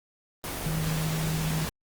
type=tone in noise; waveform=sine; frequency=158.3 Hz; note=D#3; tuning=30 cents sharp; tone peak=-27 dBFS; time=0.66-1.65 s; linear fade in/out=0 ms; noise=pink; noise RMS=-33 dBFS; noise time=0.44-1.69 s; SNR=+3 dB; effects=Opus 24 kbps